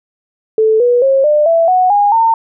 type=tone with pitch steps; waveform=sine; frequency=438.3 / 486.3 / 539.6 / 598.7 / 664.3 / 737.1 / 817.9 / 907.5 Hz; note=A4 / B4 / C#5 / D5 / E5 / F#5 / G#5 / A#5; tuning=-7 / -27 / -47 / +33 / +13 / -7 / -27 / -47 cents; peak=-7 dBFS; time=0.58-2.34 s; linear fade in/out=2 ms; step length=220 ms; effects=none